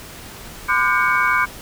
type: tone cluster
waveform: sine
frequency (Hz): 1018 / 1192 / 1448 / 1576 / 2236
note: C6 / D6 / F#6 / G6 / C#7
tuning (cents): -48 / +25 / -38 / +9 / +14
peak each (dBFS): -21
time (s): 0.68-1.46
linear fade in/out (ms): 20
effects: pink hiss -37 dBFS RMS until 1.61 s